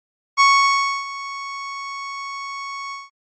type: tone with ADSR envelope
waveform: 30% pulse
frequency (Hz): 1108.7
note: C#6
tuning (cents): 0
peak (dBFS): -7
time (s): 0.37-3.1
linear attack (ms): 34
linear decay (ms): 640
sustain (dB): -18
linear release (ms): 180
effects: MP3 32 kbps

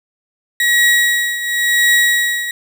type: tone with tremolo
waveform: 35% pulse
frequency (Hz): 1910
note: A#6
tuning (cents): +42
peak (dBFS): -7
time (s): 0.6-2.51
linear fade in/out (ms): 2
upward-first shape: triangle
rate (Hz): 0.94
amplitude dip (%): 75
effects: none

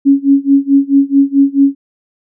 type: tone with tremolo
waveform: sine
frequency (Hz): 277.2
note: C#4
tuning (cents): 0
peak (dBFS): -3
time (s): 0.05-1.75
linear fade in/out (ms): 20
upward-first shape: sine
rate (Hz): 4.6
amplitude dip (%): 95
effects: none

